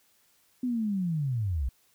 sine linear sweep, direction down, 256.1 to 57.4 Hz, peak -26 dBFS, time 0.63-1.69 s, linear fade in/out 5 ms, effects white hiss -66 dBFS RMS until 1.94 s

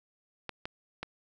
clicks, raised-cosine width 0.3 ms, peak -20 dBFS, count 3, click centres 0.493 / 0.655 / 1.03 s, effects none

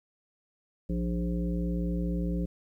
harmonic tone with a mistuned harmonic, 58.6 Hz, A#1, 10 cents sharp, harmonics 1 / 3 / 5 / 7 / 9, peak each -31 / -30 / -37 / -42 / -42 dBFS, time 0.89-2.46 s, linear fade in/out 10 ms, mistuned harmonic 5, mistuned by +26 cents, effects 11-bit

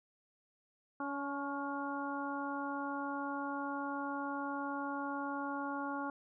harmonic tone with a mistuned harmonic, 282.1 Hz, C#4, 30 cents sharp, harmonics 1 / 2 / 3 / 4 / 5, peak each -40 / -46 / -42 / -43 / -44 dBFS, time 1-6.1 s, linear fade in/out 2 ms, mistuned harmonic 4, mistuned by -32 cents, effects none

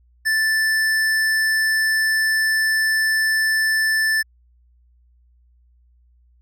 sine tone with hard clipping, 1760 Hz, A6, in tune, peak -18 dBFS, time 0.25-4.23 s, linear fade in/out 20 ms, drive 14 dB, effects added 60 Hz sine -53 dBFS peak until 6.41 s

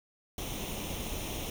pink noise with comb filter, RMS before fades -37 dBFS, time 0.38-1.5 s, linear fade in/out 2 ms, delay 0.32 ms, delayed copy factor +0.65, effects none

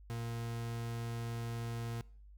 40% pulse tone, 116.54 Hz, A#2, in tune, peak -37 dBFS, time 0.1-2.01 s, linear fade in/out 0 ms, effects noise-tail reverb RT60 0.6 s tail -23 dB re dry + added 50 Hz sine -53 dBFS peak until 2.37 s

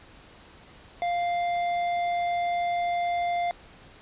sine tone with tanh clipping, 698.5 Hz, F5, in tune, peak -26 dBFS, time 1.02-3.51 s, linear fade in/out 0 ms, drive 11 dB, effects pink hiss -51 dBFS RMS until 4.01 s + resampled to 8000 Hz

